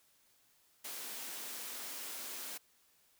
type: high-pass noise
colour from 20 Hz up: white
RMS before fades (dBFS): -44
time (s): 0.84-2.58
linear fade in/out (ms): 10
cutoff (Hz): 200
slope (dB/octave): 48
effects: white hiss -70 dBFS RMS until 3.19 s